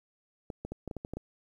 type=clicks; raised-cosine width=2 ms; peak=-24 dBFS; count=9; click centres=0.502 / 0.65 / 0.72 / 0.877 / 0.912 / 0.967 / 1.049 / 1.136 / 1.17 s; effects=10-bit